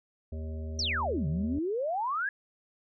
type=harmonic tone; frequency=79 Hz; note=D#2; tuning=27 cents sharp; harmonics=1 / 3 / 5 / 7 / 8; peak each=-34 / -44 / -48 / -51 / -52 dBFS; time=0.32-1.59 s; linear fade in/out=5 ms
type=exponential two-way sweep; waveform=sine; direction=down then up; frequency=5910 to 140 to 1715 Hz; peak=-28 dBFS; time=0.79-2.29 s; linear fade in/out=2 ms; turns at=1.27 s
effects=none